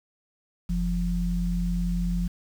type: tone pair together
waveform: sine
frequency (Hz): 45.59 / 174.61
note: F#1 / F3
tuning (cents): -25 / 0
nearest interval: octave + major seventh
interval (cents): 2325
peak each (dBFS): -26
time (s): 0.69-2.28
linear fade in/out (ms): 10
effects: 8-bit